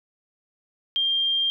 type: tone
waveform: sine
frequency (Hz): 3193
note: G7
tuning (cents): +31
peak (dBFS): -20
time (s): 0.96-1.5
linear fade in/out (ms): 0
effects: none